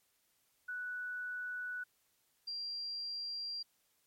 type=tone pair in turn; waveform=sine; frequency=1480 / 4749 Hz; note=F#6 / D8; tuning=0 / +18 cents; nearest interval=octave + minor sixth; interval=2018 cents; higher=second; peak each=-38 / -38 dBFS; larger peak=neither; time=0.68-1.84 / 2.47-3.63 s; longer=neither; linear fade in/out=10 ms; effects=white hiss -75 dBFS RMS until 4.06 s + MP3 64 kbps